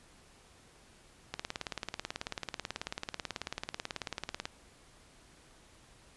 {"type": "click train", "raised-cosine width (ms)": 0.2, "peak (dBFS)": -18, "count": 58, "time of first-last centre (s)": [1.34, 4.455], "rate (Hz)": 18.3, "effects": ["pink hiss -60 dBFS RMS until 6.16 s", "resampled to 24000 Hz"]}